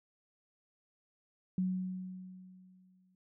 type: tone with exponential decay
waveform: sine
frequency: 185 Hz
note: F#3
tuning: in tune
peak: -28 dBFS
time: 1.58-3.15 s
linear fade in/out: 2 ms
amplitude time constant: 340 ms
effects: none